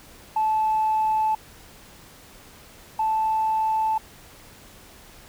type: tone pair in turn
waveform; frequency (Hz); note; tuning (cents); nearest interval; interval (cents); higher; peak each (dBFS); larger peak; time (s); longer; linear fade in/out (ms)
sine; 870 / 877.1; A5 / A5; -20 / -6; unison; 14; second; -18 / -19; first; 0.36-1.35 / 2.99-3.98; neither; 5
effects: tanh soft clip ceiling -15 dBFS + pink hiss -48 dBFS RMS until 5.28 s